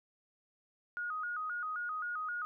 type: tone with vibrato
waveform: sine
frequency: 1342 Hz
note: E6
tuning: 31 cents sharp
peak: -35 dBFS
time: 0.97-2.45 s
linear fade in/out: 0 ms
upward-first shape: square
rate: 3.8 Hz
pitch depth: 120 cents each way
effects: none